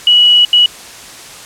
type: tone bursts at uneven times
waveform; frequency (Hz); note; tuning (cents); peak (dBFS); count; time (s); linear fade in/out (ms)
sine; 2929; F#7; -18; -4; 2; 0.07-0.45 / 0.53-0.66; 2
effects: white hiss -32 dBFS RMS until 1.45 s + low-pass 9000 Hz 12 dB/octave